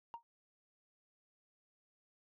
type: tone with exponential decay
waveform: sine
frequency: 932.3 Hz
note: A#5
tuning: in tune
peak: -37 dBFS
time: 0.14-0.23 s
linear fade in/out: 0 ms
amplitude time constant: 18 ms
effects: tanh soft clip ceiling -39 dBFS